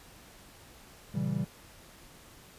triangle chord, A# diminished seventh, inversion none, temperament equal, 116.54 / 138.59 / 164.81 / 196 Hz, A#2 / C#3 / E3 / G3, 0 / 0 / 0 / 0 cents, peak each -35 / -32 / -32 / -31 dBFS, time 1.14-1.45 s, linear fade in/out 10 ms, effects pink hiss -54 dBFS RMS until 2.58 s + resampled to 32000 Hz

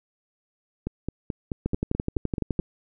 two click trains, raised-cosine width 3 ms, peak -15 / -12 dBFS, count 9 / 12, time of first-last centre 0.87-2.598 / 1.66-2.592 s, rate 4.63 / 11.8 Hz, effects none

